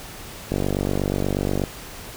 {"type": "click train", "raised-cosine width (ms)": 2, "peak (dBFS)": -9, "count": 55, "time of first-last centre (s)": [0.52, 1.638], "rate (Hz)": 48.3, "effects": ["pink hiss -38 dBFS RMS until 2.16 s"]}